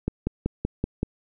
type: click train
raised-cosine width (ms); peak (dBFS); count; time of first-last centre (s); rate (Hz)
3; -11; 6; 0.08-1.031; 5.26
effects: none